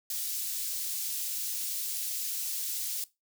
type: high-pass noise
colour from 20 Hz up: white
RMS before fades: -34 dBFS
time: 0.1-3.04 s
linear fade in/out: 2 ms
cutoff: 4400 Hz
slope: 12 dB/octave
effects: noise-tail reverb RT60 0.2 s tail -18 dB re dry